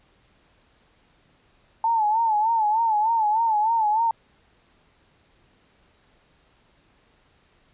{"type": "tone with vibrato", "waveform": "sine", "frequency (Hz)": 880, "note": "A5", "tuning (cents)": 0, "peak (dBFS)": -18, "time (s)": [1.84, 4.11], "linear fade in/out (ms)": 2, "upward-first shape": "sine", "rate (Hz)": 3.3, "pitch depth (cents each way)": 92, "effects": ["pink hiss -61 dBFS RMS until 7.73 s", "resampled to 8000 Hz"]}